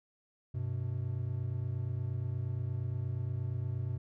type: tone pair together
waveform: triangle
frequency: 97.6 / 126.1 Hz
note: G2 / B2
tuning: -7 / +36 cents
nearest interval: major third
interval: 443 cents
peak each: -34 / -33 dBFS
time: 0.54-3.98 s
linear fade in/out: 10 ms
effects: none